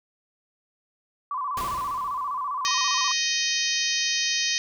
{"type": "tone with vibrato", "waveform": "sine", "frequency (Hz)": 1083, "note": "C#6", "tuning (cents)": -41, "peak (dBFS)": -26, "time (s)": [1.31, 3.12], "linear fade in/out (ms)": 2, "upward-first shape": "square", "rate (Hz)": 15, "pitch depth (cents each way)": 100}
{"type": "noise with exponential decay", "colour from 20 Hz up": "pink", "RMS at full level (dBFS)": -33, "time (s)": [1.57, 2.72], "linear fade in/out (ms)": 2, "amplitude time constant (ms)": 250}
{"type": "harmonic tone", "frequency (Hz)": 624, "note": "D#5", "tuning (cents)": 5, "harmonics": [3, 4, 5, 6, 7, 8, 9, 10], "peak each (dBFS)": [-31, -31, -31, -31, -31, -31, -31, -31], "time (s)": [2.65, 4.58], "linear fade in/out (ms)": 0}
{"effects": []}